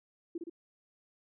sine tone with echo, 337.5 Hz, E4, 41 cents sharp, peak -34 dBFS, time 0.35-0.38 s, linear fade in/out 5 ms, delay 59 ms, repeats 2, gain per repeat -3 dB, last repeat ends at 0.498 s, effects none

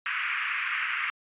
white band-pass noise, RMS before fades -30 dBFS, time 0.06-1.1 s, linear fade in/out 0 ms, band 1200 to 2600 Hz, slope 48 dB/octave, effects resampled to 8000 Hz

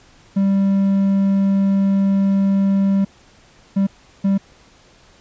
triangle tone bursts at uneven times, 196 Hz, G3, in tune, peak -11 dBFS, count 3, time 0.36-3.05 / 3.76-3.87 / 4.24-4.38 s, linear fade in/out 10 ms, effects pink hiss -50 dBFS RMS until 5.2 s + resampled to 16000 Hz

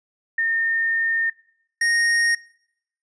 sine / square tone pair in turn, 1823 / 1860.2 Hz, A#6 / A#6, -39 / -4 cents, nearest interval unison, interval 35 cents, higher second, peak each -18 dBFS, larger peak neither, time 0.38-1.3 / 1.81-2.35 s, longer first, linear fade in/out 5 ms, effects noise-tail reverb RT60 0.7 s tail -21 dB re dry + resampled to 22050 Hz

